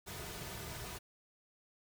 pink noise with comb filter, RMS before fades -45 dBFS, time 0.06-0.99 s, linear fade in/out 20 ms, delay 3.7 ms, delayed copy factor -0.5, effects none

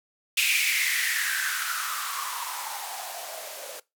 violet noise with band-pass filter sweep, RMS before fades -29 dBFS, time 0.37-3.8 s, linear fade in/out 5 ms, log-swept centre 2600 to 520 Hz, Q 7.1, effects noise-tail reverb RT60 0.2 s tail -20 dB re dry

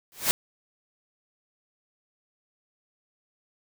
white noise with exponential growth, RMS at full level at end -18 dBFS, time 0.12-0.31 s, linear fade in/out 0 ms, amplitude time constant 40 ms, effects none

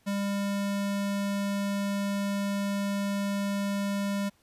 square tone, 200 Hz, G3, 35 cents sharp, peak -28 dBFS, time 0.06-4.3 s, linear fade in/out 20 ms, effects pink hiss -66 dBFS RMS until 4.42 s + resampled to 32000 Hz

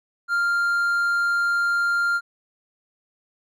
triangle tone, 1396 Hz, F6, 1 cent flat, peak -17 dBFS, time 0.28-2.21 s, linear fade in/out 50 ms, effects none

